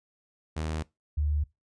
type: tone pair in turn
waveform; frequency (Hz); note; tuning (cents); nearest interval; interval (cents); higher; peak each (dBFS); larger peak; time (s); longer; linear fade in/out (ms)
sawtooth / sine; 78.5 / 74.25; D#2 / D2; +16 / +20; minor second; 96; first; -26 / -24; second; 0.56-0.83 / 1.17-1.44; neither; 10
effects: noise-tail reverb RT60 0.2 s tail -21 dB re dry + resampled to 22050 Hz